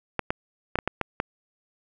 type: clicks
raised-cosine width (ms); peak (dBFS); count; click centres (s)
0.5; -9; 7; 0.193 / 0.305 / 0.756 / 0.788 / 0.876 / 1.013 / 1.201
effects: none